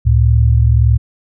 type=tone pair together; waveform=sine; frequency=70.9 / 112.44 Hz; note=C#2 / A2; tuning=+40 / +38 cents; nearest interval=minor sixth; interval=798 cents; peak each=-10 dBFS; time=0.05-0.98 s; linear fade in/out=20 ms; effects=none